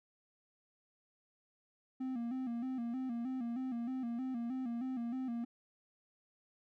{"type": "tone with vibrato", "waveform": "triangle", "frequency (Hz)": 246.9, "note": "B3", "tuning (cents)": 0, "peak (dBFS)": -34, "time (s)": [2, 5.45], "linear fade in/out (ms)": 10, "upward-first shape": "square", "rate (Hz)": 3.2, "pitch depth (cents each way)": 89, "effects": []}